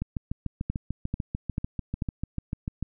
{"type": "two click trains", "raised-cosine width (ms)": 5, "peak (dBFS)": [-17, -15], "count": [20, 4], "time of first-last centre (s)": [[0.02, 2.826], [0.7, 2.022]], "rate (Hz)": [6.77, 2.27], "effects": []}